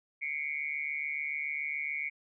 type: tone with amplitude modulation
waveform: sine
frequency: 2215 Hz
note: C#7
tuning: 2 cents flat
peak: -28 dBFS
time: 0.21-2.1 s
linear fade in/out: 20 ms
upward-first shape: sine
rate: 147 Hz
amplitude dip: 95%
effects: none